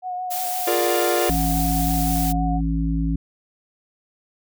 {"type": "tone with vibrato", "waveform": "sine", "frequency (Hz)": 730, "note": "F#5", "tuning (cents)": -24, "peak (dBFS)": -25, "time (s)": [0.02, 2.61], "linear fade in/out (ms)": 50, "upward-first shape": "sine", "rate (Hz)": 5.9, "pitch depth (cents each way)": 21}
{"type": "noise", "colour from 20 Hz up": "blue", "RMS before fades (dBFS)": -28, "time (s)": [0.3, 2.33], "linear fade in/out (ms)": 20}
{"type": "chord", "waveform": "45% pulse", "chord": "Bb dominant seventh", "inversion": "second", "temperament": "equal", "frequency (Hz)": [349.2, 415.3, 466.2, 587.3], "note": ["F4", "Ab4", "Bb4", "D5"], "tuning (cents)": [0, 0, 0, 0], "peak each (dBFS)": [-23, -28, -25, -25], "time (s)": [0.67, 1.3], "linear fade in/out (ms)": 5}
{"type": "harmonic tone", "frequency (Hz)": 55, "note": "A1", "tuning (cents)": 0, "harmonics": [1, 3, 5], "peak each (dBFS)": [-22, -24, -25], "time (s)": [1.29, 3.16], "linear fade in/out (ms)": 5}
{"effects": []}